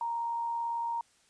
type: tone with amplitude modulation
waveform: sine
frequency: 932.3 Hz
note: A#5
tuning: in tune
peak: -29 dBFS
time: 0.01-1.01 s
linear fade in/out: 2 ms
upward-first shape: sine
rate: 78 Hz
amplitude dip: 25%
effects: white hiss -66 dBFS RMS until 1.29 s + resampled to 22050 Hz